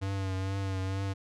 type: tone with vibrato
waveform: square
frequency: 96.2 Hz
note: G2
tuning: 32 cents flat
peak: -31 dBFS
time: 0.01-1.14 s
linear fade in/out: 20 ms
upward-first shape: triangle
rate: 2.2 Hz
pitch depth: 41 cents each way
effects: low-pass 7000 Hz 12 dB/octave